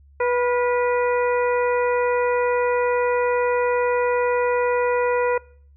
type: harmonic tone with a mistuned harmonic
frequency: 490 Hz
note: B4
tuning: 14 cents flat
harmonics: 1 / 2 / 3 / 4 / 5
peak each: -19 / -25 / -29 / -31 / -33 dBFS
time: 0.2-5.38 s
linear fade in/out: 5 ms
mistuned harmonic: 3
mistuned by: -45 cents
effects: noise-tail reverb RT60 0.5 s tail -23 dB re dry + added 70 Hz sine -48 dBFS peak until 5.76 s